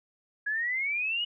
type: exponential sweep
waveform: sine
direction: up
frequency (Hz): 1661.2 to 2948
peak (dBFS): -27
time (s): 0.46-1.25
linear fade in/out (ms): 10
effects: none